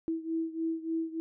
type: beating tone pair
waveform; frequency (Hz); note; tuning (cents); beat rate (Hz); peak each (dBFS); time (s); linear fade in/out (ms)
sine; 324.9 / 328.3; E4 / E4; -25 / -7; 3.4; -32 / -35; 0.08-1.2; 0
effects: none